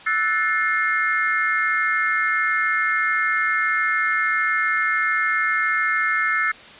sine chord, F# half-diminished seventh, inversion third, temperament equal with one note detuned, 1318.5 / 1480 / 1760 / 2133 Hz, E6 / F#6 / A6 / C7, 0 / 0 / 0 / +33 cents, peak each -24 / -27 / -22 / -23 dBFS, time 0.06-6.52 s, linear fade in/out 10 ms, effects white hiss -42 dBFS RMS until 6.79 s + resampled to 8000 Hz

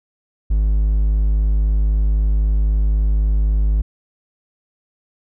triangle tone, 51.91 Hz, G#1, in tune, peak -11 dBFS, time 0.5-3.82 s, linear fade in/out 10 ms, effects none

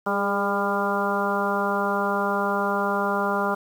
harmonic tone with a mistuned harmonic, 200 Hz, G3, 35 cents sharp, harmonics 1 / 2 / 3 / 4 / 5 / 6 / 7, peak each -29 / -29 / -29 / -29 / -29 / -29 / -29 dBFS, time 0.06-3.55 s, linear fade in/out 10 ms, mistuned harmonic 2, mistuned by +29 cents, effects 8-bit

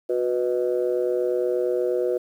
sine chord, B major, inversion second, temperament equal with one note detuned, 365.5 / 493.9 / 622.3 Hz, F#4 / B4 / D#5, -21 / 0 / 0 cents, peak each -23 / -23 / -29 dBFS, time 0.09-2.18 s, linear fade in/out 10 ms, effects tanh soft clip ceiling -12 dBFS + 9-bit

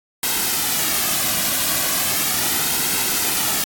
white noise with flanger, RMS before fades -20 dBFS, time 0.23-3.64 s, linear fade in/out 2 ms, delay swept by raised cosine 1.7 to 2.27 ms, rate 0.37 Hz, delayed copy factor -0.5, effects AAC 64 kbps

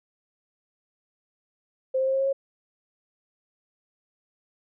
sine tone with pitch steps, 523 / 527.6 / 532.1 / 536.8 / 541.4 / 546.2 Hz, C5 / C5 / C5 / C5 / C#5 / C#5, -1 / +14 / +29 / +44 / -41 / -26 cents, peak -21 dBFS, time 1.94-2.33 s, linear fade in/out 10 ms, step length 65 ms, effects none

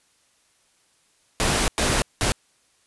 pink noise bursts at uneven times, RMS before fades -21 dBFS, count 3, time 1.4-1.68 / 1.78-2.02 / 2.21-2.32 s, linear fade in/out 0 ms, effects white hiss -63 dBFS RMS until 2.86 s + resampled to 24000 Hz

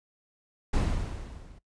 brown noise with level ramp, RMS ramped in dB -23 to -51 dBFS, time 0.73-1.59 s, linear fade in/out 10 ms, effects noise-tail reverb RT60 0.1 s tail -19 dB re dry + resampled to 22050 Hz

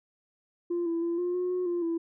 sine tone with pitch steps, 346.5 / 334.3 / 340 / 354.4 / 360.8 / 363.1 / 348.3 / 333.4 Hz, F4 / E4 / F4 / F4 / F#4 / F#4 / F4 / E4, -14 / +24 / -46 / +25 / -44 / -33 / -5 / +20 cents, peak -25 dBFS, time 0.7-1.98 s, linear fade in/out 10 ms, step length 160 ms, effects tanh soft clip ceiling -24 dBFS

